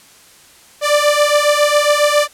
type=beating tone pair; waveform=sawtooth; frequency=586 / 593.3 Hz; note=D5 / D5; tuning=-4 / +18 cents; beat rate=7.3 Hz; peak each=-10 dBFS; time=0.81-2.28 s; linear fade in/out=50 ms; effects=white hiss -45 dBFS RMS until 2.33 s + low-pass 11000 Hz 12 dB/octave